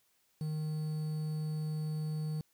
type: tone with quantisation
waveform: triangle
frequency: 154.5 Hz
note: D#3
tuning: 12 cents flat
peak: -31 dBFS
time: 0.41-2.41 s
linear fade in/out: 2 ms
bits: 9
effects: white hiss -73 dBFS RMS until 2.53 s